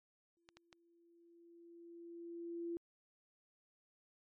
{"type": "tone with exponential growth", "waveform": "sine", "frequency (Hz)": 340, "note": "F4", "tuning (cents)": -46, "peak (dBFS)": -38, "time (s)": [0.37, 2.77], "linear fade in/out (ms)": 0, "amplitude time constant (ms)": 520}
{"type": "clicks", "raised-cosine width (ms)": 0.2, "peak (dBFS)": -39, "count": 3, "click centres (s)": [0.489, 0.57, 0.728]}
{"effects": ["MP3 48 kbps"]}